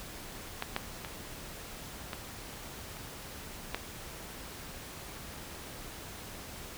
clicks, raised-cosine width 0.3 ms, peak -16 / -14 / -22 / -20 / -30 / -15 dBFS, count 6, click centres 0.624 / 0.764 / 1.048 / 2.132 / 2.969 / 3.746 s, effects pink hiss -45 dBFS RMS until 6.77 s

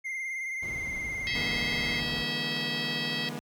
triangle tone with vibrato, 2098 Hz, C7, 4 cents sharp, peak -30 dBFS, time 0.04-2.01 s, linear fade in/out 20 ms, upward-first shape triangle, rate 19 Hz, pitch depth 50 cents each way
brown noise, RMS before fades -37 dBFS, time 0.62-2.24 s, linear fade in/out 10 ms
harmonic tone, 647 Hz, E5, 32 cents flat, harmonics 3 / 4 / 5 / 6 / 7 / 8, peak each -35 / -38 / -35 / -40 / -38 / -42 dBFS, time 1.27-3.29 s, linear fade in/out 0 ms
sawtooth chord, E dominant seventh, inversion third, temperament equal with one note detuned, 146.83 / 164.81 / 207.7 / 240.6 Hz, D3 / E3 / G#3 / B3, 0 / 0 / 0 / -45 cents, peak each -37 / -37 / -38 / -34 dBFS, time 1.35-3.39 s, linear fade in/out 0 ms
effects high-pass 60 Hz 12 dB/octave

